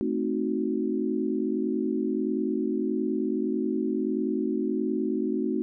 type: chord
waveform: sine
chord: A diminished seventh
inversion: none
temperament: equal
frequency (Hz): 220 / 261.6 / 311.1 / 370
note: A3 / C4 / Eb4 / Gb4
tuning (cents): 0 / 0 / 0 / 0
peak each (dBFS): -30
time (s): 0.01-5.62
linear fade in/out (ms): 0
effects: none